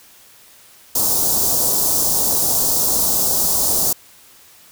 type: band-stop noise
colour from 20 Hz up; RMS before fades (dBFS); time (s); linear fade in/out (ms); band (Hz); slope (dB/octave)
white; -17; 0.95-3.93; 5; 940 to 5000; 24
effects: white hiss -47 dBFS RMS until 4.71 s